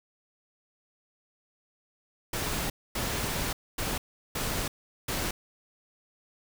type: noise bursts at uneven times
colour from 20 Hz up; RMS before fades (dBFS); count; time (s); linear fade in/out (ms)
pink; -31; 5; 2.33-2.7 / 2.95-3.53 / 3.78-3.98 / 4.35-4.68 / 5.08-5.31; 5
effects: none